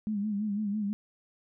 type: tone with vibrato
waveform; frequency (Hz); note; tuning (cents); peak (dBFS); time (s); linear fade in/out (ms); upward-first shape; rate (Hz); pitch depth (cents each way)
sine; 207.7; G#3; 0; -28; 0.07-0.93; 0; sine; 6; 73
effects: none